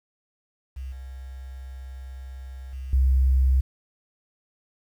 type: tone with level steps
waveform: sine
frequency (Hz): 65.41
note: C2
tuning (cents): 0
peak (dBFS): -31 / -35 / -31 / -16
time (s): 0.76-3.61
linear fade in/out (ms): 10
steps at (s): 0.92 / 2.73 / 2.93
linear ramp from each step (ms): 2
effects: 9-bit